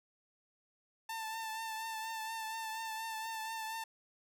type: tone with vibrato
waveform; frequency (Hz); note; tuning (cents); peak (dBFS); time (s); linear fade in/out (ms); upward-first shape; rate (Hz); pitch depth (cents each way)
sawtooth; 890; A5; +20; -35; 1.09-3.84; 5; triangle; 4.2; 32
effects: none